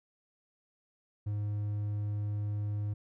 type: tone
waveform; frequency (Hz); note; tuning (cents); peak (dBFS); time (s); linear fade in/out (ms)
triangle; 103.83; G#2; 0; -29; 1.26-2.94; 10
effects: none